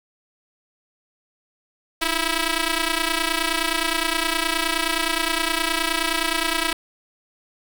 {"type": "ring-modulated tone", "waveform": "5% pulse", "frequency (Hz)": 326.9, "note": "E4", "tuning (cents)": -14, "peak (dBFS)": -6, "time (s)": [2.01, 6.73], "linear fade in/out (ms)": 5, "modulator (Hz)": 639, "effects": []}